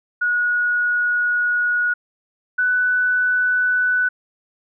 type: tone pair in turn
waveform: sine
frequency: 1455 / 1491.6 Hz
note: F#6 / F#6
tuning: -29 / +14 cents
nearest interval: unison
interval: 43 cents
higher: second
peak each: -16 / -15 dBFS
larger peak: second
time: 0.21-1.94 / 2.58-4.09 s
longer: first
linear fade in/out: 10 ms
effects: none